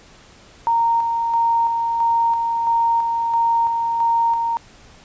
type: tone with tremolo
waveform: sine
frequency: 926 Hz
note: A#5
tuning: 12 cents flat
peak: -14 dBFS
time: 0.67-4.57 s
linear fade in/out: 0 ms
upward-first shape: square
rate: 1.5 Hz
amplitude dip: 35%
effects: pink hiss -47 dBFS RMS until 5.04 s + resampled to 16000 Hz